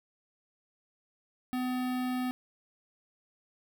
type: tone with notch filter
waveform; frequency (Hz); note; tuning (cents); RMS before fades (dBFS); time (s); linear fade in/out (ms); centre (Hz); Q
square; 252.4; B3; +38; -32; 1.53-2.31; 0; 6600; 0.93
effects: none